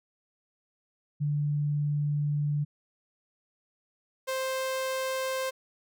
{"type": "tone pair in turn", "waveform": ["sine", "sawtooth"], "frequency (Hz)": [146.83, 524.5], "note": ["D3", "C5"], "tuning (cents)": [0, 4], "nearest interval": "octave + minor seventh", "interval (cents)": 2204, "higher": "second", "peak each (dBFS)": -25, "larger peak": "neither", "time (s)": [[1.2, 2.65], [4.27, 5.51]], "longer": "first", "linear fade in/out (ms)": 20, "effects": []}